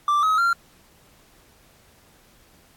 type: tone with pitch steps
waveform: triangle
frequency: 1174.7 / 1273.6 / 1380.9 Hz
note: D6 / D#6 / F6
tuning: 0 / +40 / -20 cents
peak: -15 dBFS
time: 0.08-0.53 s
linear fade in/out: 2 ms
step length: 150 ms
effects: pink hiss -56 dBFS RMS until 2.76 s + AAC 64 kbps